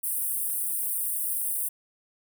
pink high-pass noise, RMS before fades -29 dBFS, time 0.03-1.69 s, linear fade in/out 10 ms, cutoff 8700 Hz, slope 96 dB/octave, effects none

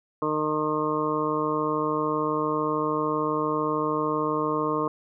harmonic tone, 153 Hz, D#3, 29 cents flat, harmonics 1 / 2 / 3 / 4 / 6 / 7 / 8, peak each -36 / -29 / -28 / -34 / -36 / -28 / -34 dBFS, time 0.22-4.88 s, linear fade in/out 2 ms, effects none

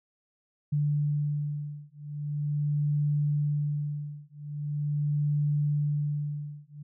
sine beating tone pair, 146.83 / 147.25 Hz, D3 / D3, 0 / +5 cents, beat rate 0.42 Hz, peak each -29 dBFS, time 0.72-6.83 s, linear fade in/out 10 ms, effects none

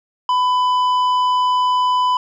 triangle tone with tanh clipping, 1000 Hz, B5, 21 cents sharp, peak -15 dBFS, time 0.29-2.17 s, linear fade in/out 2 ms, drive 12 dB, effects none

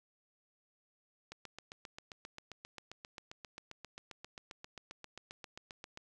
click train, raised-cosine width 0.2 ms, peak -29 dBFS, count 36, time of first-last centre 1.32-5.974 s, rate 7.52 Hz, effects none

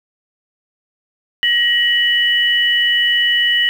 sine tone pair together, 1898.4 / 2960 Hz, A#6 / F#7, +31 / 0 cents, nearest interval minor sixth, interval 769 cents, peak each -15 / -14 dBFS, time 1.43-3.69 s, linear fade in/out 0 ms, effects 7-bit

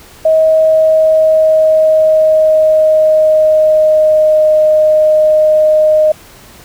sine tone with pitch glide, 635 to 617.6 Hz, D#5 to D#5, +35 to -13 cents, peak -5 dBFS, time 0.25-6.12 s, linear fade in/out 5 ms, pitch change -48 cents, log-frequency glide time 0.35-4.55 s, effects pink hiss -38 dBFS RMS until 6.64 s

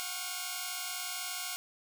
5% pulse tone cluster, 722 / 779 / 1099 / 1384 / 2455 Hz, F#5 / G5 / C#6 / F6 / D#7, -43 / -11 / -15 / -16 / -24 cents, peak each -29 / -35 / -29 / -31 / -36 dBFS, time 0-1.56 s, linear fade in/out 0 ms, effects none

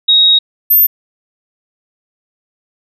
sine tone pair in turn, 3779 / 13347 Hz, A#7 / G#9, +23 / +7 cents, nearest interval octave + minor seventh, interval 2184 cents, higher second, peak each -5 dBFS, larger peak neither, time 0.08-0.39 / 0.7-0.87 s, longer first, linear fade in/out 10 ms, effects none

